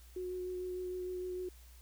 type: tone with vibrato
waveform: sine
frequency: 364.6 Hz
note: F#4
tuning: 25 cents flat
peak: -37 dBFS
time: 0.16-1.49 s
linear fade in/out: 5 ms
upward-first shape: sine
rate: 6.6 Hz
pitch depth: 12 cents each way
effects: added 60 Hz sine -54 dBFS peak until 1.81 s + white hiss -63 dBFS RMS until 1.81 s